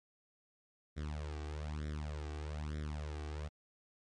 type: tone with flanger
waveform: sawtooth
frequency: 75.4 Hz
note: D2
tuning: 46 cents sharp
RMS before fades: -41 dBFS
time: 0.96-3.49 s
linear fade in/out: 20 ms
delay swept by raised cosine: 0.54 to 2.64 ms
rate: 1.1 Hz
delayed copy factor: +0.9
effects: low-pass 7000 Hz 12 dB/octave + MP3 48 kbps